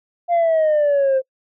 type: exponential sweep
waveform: sine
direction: down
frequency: 700 to 521 Hz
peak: -11 dBFS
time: 0.28-1.22 s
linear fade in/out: 50 ms
effects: noise-tail reverb RT60 0.1 s tail -25 dB re dry + tanh soft clip ceiling -12 dBFS